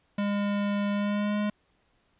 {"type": "tone with pitch glide", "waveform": "square", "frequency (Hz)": [203.3, 208.1], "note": ["G#3", "G#3"], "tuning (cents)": [-37, 4], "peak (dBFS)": -26, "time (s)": [0.18, 1.5], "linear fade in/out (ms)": 5, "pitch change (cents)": 41, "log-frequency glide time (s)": [0.92, 1.39], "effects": ["pink hiss -69 dBFS RMS until 2.19 s", "resampled to 8000 Hz"]}